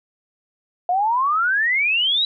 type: exponential sweep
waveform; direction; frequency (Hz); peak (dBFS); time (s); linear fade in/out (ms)
sine; up; 698.5 to 3952; -16; 0.89-2.25; 2
effects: none